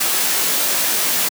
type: noise with comb filter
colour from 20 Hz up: white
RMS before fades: -18 dBFS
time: 0-1.29 s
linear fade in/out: 10 ms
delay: 18 ms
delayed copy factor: +0.9
effects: high-pass 200 Hz 12 dB/octave